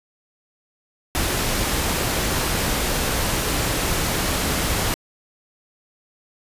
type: noise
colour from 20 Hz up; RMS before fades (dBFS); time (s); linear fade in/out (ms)
pink; -22; 1.15-4.94; 0
effects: resampled to 32000 Hz